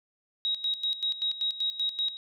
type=tone with tremolo; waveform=sine; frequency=3807 Hz; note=A#7; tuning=36 cents sharp; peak=-25 dBFS; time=0.45-2.17 s; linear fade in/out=0 ms; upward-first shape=square; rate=5.2 Hz; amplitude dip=75%; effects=none